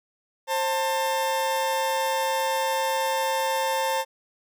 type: tone pair together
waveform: 40% pulse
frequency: 530.7 / 894 Hz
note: C5 / A5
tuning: +24 / +27 cents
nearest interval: major sixth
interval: 903 cents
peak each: -26 / -24 dBFS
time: 0.47-4.05 s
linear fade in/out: 50 ms
effects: none